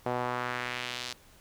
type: tone with band-pass filter sweep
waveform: sawtooth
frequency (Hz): 123.47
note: B2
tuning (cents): 0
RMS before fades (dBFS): -34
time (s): 0.06-1.13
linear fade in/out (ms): 0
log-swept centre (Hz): 680 to 4700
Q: 1.4
effects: pink hiss -58 dBFS RMS until 1.4 s